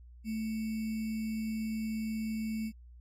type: tone with sample-and-hold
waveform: sine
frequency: 219.6 Hz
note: A3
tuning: 3 cents flat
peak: -32 dBFS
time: 0.24-2.72 s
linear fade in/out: 50 ms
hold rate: 2450 Hz
effects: added 60 Hz sine -50 dBFS peak until 3 s + AAC 48 kbps